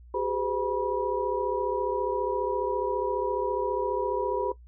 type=tone cluster; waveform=sine; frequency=379.9 / 414.6 / 509 / 970 Hz; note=F#4 / G#4 / C5 / B5; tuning=+46 / -3 / -48 / -31 cents; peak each=-31 dBFS; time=0.14-4.52 s; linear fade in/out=5 ms; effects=noise-tail reverb RT60 0.1 s tail -17 dB re dry + added 60 Hz sine -47 dBFS peak until 4.67 s